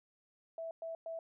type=tone bursts; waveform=sine; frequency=657 Hz; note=E5; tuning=6 cents flat; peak=-39 dBFS; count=3; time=0.58-1.19 s; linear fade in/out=2 ms; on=130 ms; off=110 ms; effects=none